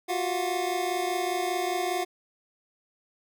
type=tone cluster; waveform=square; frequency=353.3 / 378.3 / 690 / 727 Hz; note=F4 / F#4 / F5 / F#5; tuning=+20 / +38 / -21 / -31 cents; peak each=-32 / -35 / -35 / -31 dBFS; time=0.08-2.05 s; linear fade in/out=20 ms; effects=none